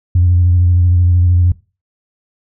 sine tone with vibrato, 88.4 Hz, F2, 22 cents sharp, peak -6 dBFS, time 0.15-1.52 s, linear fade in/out 5 ms, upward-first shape sine, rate 13 Hz, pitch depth 34 cents each way, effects noise-tail reverb RT60 0.3 s tail -20 dB re dry + tanh soft clip ceiling -3 dBFS

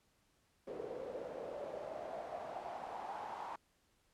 pink noise with band-pass filter sweep, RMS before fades -45 dBFS, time 0.67-3.56 s, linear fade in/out 5 ms, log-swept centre 450 to 920 Hz, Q 5.1, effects pink hiss -75 dBFS RMS until 4.13 s + low-pass 12000 Hz 12 dB/octave

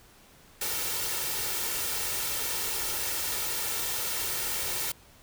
white noise with comb filter, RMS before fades -31 dBFS, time 0.61-4.92 s, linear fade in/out 5 ms, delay 2.2 ms, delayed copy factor +0.55, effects pink hiss -56 dBFS RMS until 5.22 s

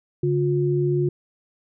sine tone pair together, 142.7 / 356.9 Hz, D3 / F4, -49 / +38 cents, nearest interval octave + major third, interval 1587 cents, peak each -21 dBFS, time 0.23-1.09 s, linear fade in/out 5 ms, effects none

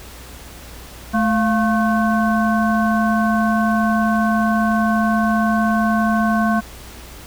harmonic tone with a mistuned harmonic, 217.4 Hz, A3, 21 cents flat, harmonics 1 / 3 / 5 / 7, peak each -16 / -21 / -23 / -24 dBFS, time 1.13-6.61 s, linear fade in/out 20 ms, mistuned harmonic 3, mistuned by +110 cents, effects added 60 Hz sine -39 dBFS peak until 7.26 s + pink hiss -39 dBFS RMS until 7.26 s

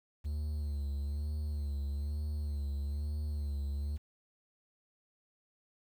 triangle tone with vibrato, 72.8 Hz, D2, 15 cents flat, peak -31 dBFS, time 0.24-3.98 s, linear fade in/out 20 ms, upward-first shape sine, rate 1.1 Hz, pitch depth 58 cents each way, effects 10-bit

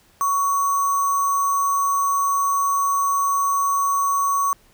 sine tone with sample-and-hold, 1119 Hz, C#6, 16 cents sharp, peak -17 dBFS, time 0.21-4.53 s, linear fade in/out 0 ms, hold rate 7350 Hz, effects pink hiss -56 dBFS RMS until 4.73 s

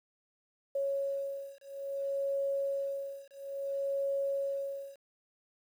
sine beating tone pair, 553 / 553.59 Hz, C#5 / C#5, -4 / -2 cents, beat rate 0.59 Hz, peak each -35 / -35 dBFS, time 0.75-4.96 s, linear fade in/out 5 ms, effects 10-bit

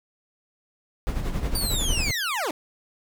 brown noise with tremolo, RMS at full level -24 dBFS, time 1.07-2.11 s, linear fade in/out 0 ms, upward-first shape sine, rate 11 Hz, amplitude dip 55%
20% pulse linear sweep, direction down, 4699 to 261.6 Hz, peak -20 dBFS, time 1.55-2.51 s, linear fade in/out 2 ms
effects none

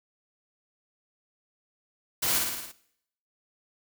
white noise with echo, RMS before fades -27 dBFS, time 2.22-2.39 s, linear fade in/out 10 ms, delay 55 ms, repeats 6, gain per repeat -3 dB, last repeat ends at 2.72 s, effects noise-tail reverb RT60 0.7 s tail -18 dB re dry

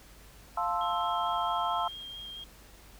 sine chord, F major seventh, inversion none, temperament equal, 698.5 / 880 / 1046.5 / 1318.5 Hz, F5 / A5 / C6 / E6, 0 / 0 / 0 / 0 cents, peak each -33 dBFS, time 0.57-1.88 s, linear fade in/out 5 ms
sine tone with vibrato, 3220 Hz, G7, 46 cents sharp, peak -40 dBFS, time 0.81-2.44 s, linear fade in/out 2 ms, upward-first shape square, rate 4.5 Hz, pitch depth 10 cents each way
effects added 50 Hz sine -55 dBFS peak until 2.99 s + pink hiss -55 dBFS RMS until 2.99 s

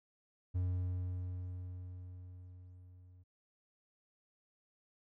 triangle tone with level ramp, 90.6 Hz, F#2, 36 cents flat, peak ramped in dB -29 to -55 dBFS, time 0.54-3.24 s, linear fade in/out 20 ms, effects none

